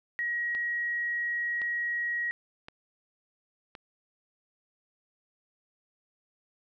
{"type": "tone", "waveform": "sine", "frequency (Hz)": 1900, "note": "A#6", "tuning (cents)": 33, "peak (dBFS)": -28, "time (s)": [0.19, 2.31], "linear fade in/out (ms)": 0}
{"type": "click train", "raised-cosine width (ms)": 0.3, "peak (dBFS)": -27, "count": 4, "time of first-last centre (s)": [0.55, 3.752], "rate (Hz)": 0.937}
{"effects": []}